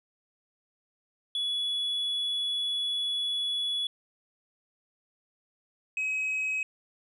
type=tone pair in turn; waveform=sine; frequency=3397 / 2545 Hz; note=G#7 / D#7; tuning=+38 / +39 cents; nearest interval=perfect fourth; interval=499 cents; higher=first; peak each=-25 dBFS; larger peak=neither; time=1.35-3.87 / 5.97-6.63 s; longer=first; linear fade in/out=2 ms; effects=tanh soft clip ceiling -26 dBFS